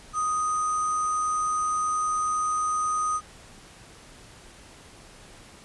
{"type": "tone with sample-and-hold", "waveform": "sine", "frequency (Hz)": 1244.5, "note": "D#6", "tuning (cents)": 0, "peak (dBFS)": -23, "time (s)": [0.13, 3.21], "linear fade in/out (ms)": 50, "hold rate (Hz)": 7350, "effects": ["pink hiss -49 dBFS RMS until 5.64 s", "resampled to 24000 Hz"]}